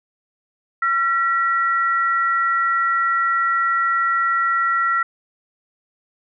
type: tone pair together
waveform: sine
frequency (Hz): 1360 / 1923.3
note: F6 / B6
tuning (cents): -46 / -46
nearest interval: tritone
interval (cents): 600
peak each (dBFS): -17 / -22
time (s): 0.82-5.03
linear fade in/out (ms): 5
effects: none

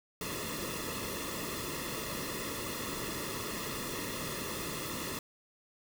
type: noise with comb filter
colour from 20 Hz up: pink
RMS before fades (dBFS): -38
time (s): 0.21-5.19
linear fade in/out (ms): 2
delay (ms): 1.3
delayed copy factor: -0.8
effects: none

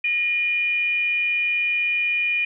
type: tone with frequency modulation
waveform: sine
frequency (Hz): 2432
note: D#7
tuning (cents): -40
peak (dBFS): -19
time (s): 0.04-2.45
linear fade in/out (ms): 5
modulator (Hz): 559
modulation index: 0.28
effects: none

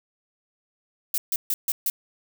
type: noise bursts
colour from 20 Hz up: violet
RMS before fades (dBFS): -24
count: 5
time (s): 1.14-1.9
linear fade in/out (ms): 2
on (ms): 40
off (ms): 140
effects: none

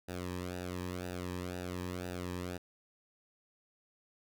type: tone with flanger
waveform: sawtooth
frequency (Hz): 89.9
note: F#2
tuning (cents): -49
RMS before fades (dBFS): -40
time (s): 0.08-2.58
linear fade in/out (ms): 10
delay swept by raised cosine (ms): 0.92 to 1.43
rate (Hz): 2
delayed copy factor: -0.8
effects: none

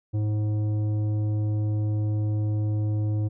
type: tone with tanh clipping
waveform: triangle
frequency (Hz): 106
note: G#2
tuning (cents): +36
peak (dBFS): -24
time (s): 0.13-3.29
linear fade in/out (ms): 20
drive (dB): 14
effects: none

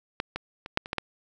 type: clicks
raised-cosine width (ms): 0.3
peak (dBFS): -11 / -15 / -22 / -6 / -22 / -13 / -11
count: 7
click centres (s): 0.201 / 0.36 / 0.661 / 0.774 / 0.859 / 0.931 / 0.983
effects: none

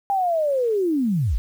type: linear sweep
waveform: sine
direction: down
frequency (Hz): 808 to 39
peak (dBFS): -18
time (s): 0.1-1.38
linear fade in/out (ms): 0
effects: 8-bit

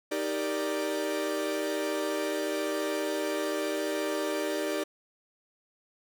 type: chord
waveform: 45% pulse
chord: Eb major seventh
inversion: none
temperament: equal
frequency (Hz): 311.1 / 392 / 466.2 / 587.3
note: Eb4 / G4 / Bb4 / D5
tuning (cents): 0 / 0 / 0 / 0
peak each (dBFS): -34 / -34 / -38 / -33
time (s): 0.11-4.84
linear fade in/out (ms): 10
effects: none

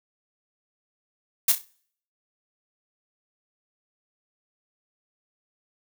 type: noise with echo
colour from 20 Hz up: blue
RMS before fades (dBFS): -18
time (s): 1.48-1.52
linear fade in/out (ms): 5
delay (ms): 32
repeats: 4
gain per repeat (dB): -9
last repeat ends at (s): 1.648
effects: noise-tail reverb RT60 0.6 s tail -25 dB re dry

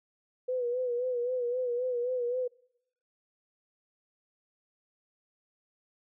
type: tone with vibrato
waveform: sine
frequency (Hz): 493.9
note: B4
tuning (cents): 0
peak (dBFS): -28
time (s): 0.48-2.48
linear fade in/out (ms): 10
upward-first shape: sine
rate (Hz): 3.8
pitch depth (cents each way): 61
effects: noise-tail reverb RT60 0.8 s tail -26 dB re dry

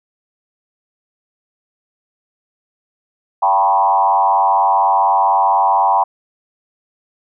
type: tone with frequency modulation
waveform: sine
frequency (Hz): 880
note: A5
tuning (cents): 0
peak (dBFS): -10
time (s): 3.42-6.04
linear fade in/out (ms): 10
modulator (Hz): 95.8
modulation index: 1.7
effects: none

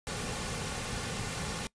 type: noise with comb filter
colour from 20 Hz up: pink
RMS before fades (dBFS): -36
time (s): 0.07-1.67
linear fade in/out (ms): 0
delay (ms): 3.1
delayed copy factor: -0.5
effects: noise-tail reverb RT60 0.1 s tail -22 dB re dry + resampled to 22050 Hz

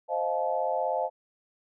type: chord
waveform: sine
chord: F dominant seventh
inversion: second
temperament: equal with one note detuned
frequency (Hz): 523.3 / 622.3 / 698.5 / 864.4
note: C5 / Eb5 / F5 / A5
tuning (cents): 0 / 0 / 0 / -31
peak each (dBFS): -31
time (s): 0.08-1.1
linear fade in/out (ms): 50
effects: none

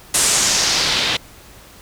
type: noise with low-pass filter sweep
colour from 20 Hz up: white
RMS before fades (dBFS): -17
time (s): 0.14-1.17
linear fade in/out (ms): 5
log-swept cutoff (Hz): 9100 to 3400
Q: 2
effects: pink hiss -43 dBFS RMS until 1.81 s

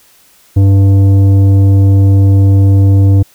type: tone with tanh clipping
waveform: sine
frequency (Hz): 98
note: G2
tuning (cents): 0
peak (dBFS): -5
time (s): 0.56-3.23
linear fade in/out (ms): 10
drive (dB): 10
effects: white hiss -46 dBFS RMS until 3.34 s

